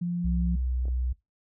sine tone, 174.61 Hz, F3, in tune, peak -26 dBFS, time 0.01-0.56 s, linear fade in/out 10 ms
sine tone with pitch glide, 63.3 to 62.28 Hz, B1 to B1, +43 to +15 cents, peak -25 dBFS, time 0.24-1.13 s, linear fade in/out 10 ms, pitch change -28 cents, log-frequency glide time 0.59-0.79 s
clicks, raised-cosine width 2 ms, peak -32 dBFS, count 2, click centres 0.855 / 0.883 s
effects noise-tail reverb RT60 0.2 s tail -21 dB re dry

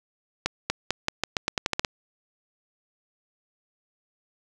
accelerating click train, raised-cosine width 0.2 ms, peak -6 dBFS, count 12, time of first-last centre 0.46-1.848 s, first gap 240 ms, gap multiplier 0.86, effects none

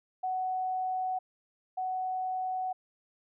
sine tone pair in turn, 745 / 745 Hz, F#5 / F#5, +12 / +12 cents, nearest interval unison, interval 0 cents, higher neither, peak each -29 / -30 dBFS, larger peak first, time 0.23-1.19 / 1.77-2.73 s, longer neither, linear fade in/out 10 ms, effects none

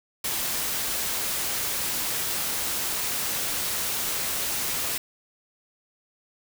white noise, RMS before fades -28 dBFS, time 0.24-4.98 s, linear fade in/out 5 ms, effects none

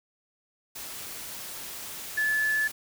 sine tone in noise, 1730 Hz, A6, 30 cents flat, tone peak -23 dBFS, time 2.17-2.68 s, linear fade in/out 10 ms, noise white, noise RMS -39 dBFS, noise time 0.75-2.72 s, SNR +13 dB, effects none

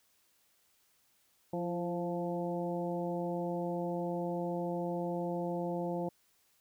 harmonic tone with a mistuned harmonic, 174.61 Hz, F3, in tune, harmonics 1 / 2 / 3 / 4 / 5, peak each -37 / -38 / -38 / -42 / -44 dBFS, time 1.53-6.09 s, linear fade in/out 5 ms, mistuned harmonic 2, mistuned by -33 cents, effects white hiss -71 dBFS RMS until 6.6 s

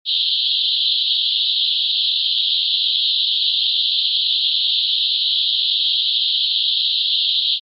pink band-pass noise, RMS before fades -18 dBFS, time 0.05-7.6 s, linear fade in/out 50 ms, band 3100 to 4200 Hz, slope 96 dB/octave, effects MP3 32 kbps

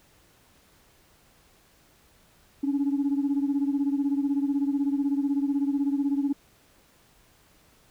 sine beating tone pair, 277.2 / 293.2 Hz, C#4 / D4, 0 / -3 cents, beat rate 16 Hz, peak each -23 / -27 dBFS, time 2.63-6.33 s, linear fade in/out 10 ms, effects tanh soft clip ceiling -18 dBFS + pink hiss -60 dBFS RMS until 7.9 s

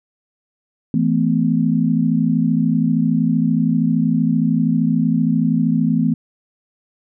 sine chord, E suspended fourth, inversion none, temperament equal with one note detuned, 164.81 / 220 / 253 Hz, E3 / A3 / B3, 0 / 0 / +42 cents, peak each -18 dBFS, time 0.94-6.14 s, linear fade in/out 2 ms, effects none

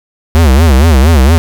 square tone with vibrato, 73.42 Hz, D2, in tune, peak -4 dBFS, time 0.35-1.38 s, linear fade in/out 0 ms, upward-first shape sine, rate 4.3 Hz, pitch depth 240 cents each way, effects none

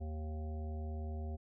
harmonic tone, 77.5 Hz, D#2, 6 cents flat, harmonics 1 / 3 / 5 / 7 / 9 / 10, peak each -38 / -49 / -52 / -56 / -54 / -62 dBFS, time 0-1.37 s, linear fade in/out 20 ms, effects none

